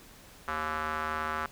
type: tone with band-pass filter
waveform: square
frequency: 77.78 Hz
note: D#2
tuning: in tune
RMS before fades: -33 dBFS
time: 0.48-1.46 s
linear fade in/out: 0 ms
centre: 1300 Hz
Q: 3
effects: pink hiss -53 dBFS RMS until 1.51 s